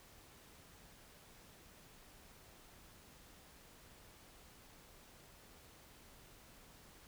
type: silence
effects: pink hiss -61 dBFS RMS until 7.07 s